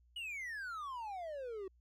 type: exponential sweep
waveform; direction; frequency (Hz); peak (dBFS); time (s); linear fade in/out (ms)
triangle; down; 2960 to 370; -39; 0.16-1.68; 5
effects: added 60 Hz sine -65 dBFS peak until 1.8 s